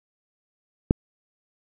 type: click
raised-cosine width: 3 ms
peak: -3 dBFS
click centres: 0.909 s
effects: none